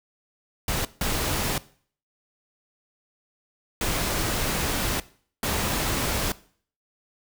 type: noise bursts at uneven times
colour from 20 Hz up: pink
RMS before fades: -26 dBFS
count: 4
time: 0.68-0.85 / 1.01-1.58 / 3.81-5 / 5.43-6.32 s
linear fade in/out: 2 ms
effects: noise-tail reverb RT60 0.5 s tail -19 dB re dry